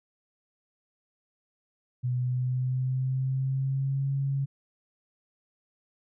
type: tone with pitch glide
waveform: sine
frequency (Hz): 124.7 to 137.57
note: B2 to C#3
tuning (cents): +17 to -13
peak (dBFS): -25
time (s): 2.03-4.46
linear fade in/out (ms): 20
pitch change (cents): +170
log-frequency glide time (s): 2.16-4.11
effects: none